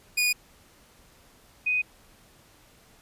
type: tone pair in turn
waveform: sawtooth / sine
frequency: 2459 / 2496 Hz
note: D#7 / D#7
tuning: -21 / +5 cents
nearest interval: unison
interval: 26 cents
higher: second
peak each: -18 / -22 dBFS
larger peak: first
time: 0.17-0.33 / 1.66-1.82 s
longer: neither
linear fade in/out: 10 ms
effects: pink hiss -57 dBFS RMS until 3.01 s + resampled to 32000 Hz